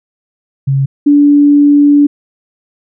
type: tone pair in turn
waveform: sine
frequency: 136.5 / 289.2 Hz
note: C#3 / D4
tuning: -26 / -27 cents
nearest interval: octave + minor second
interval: 1299 cents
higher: second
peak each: -8 / -3 dBFS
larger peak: second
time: 0.67-0.86 / 1.06-2.07 s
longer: second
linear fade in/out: 10 ms
effects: none